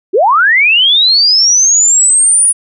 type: linear sweep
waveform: sine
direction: up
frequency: 327 to 9790 Hz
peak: -5 dBFS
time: 0.13-2.53 s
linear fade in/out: 20 ms
effects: none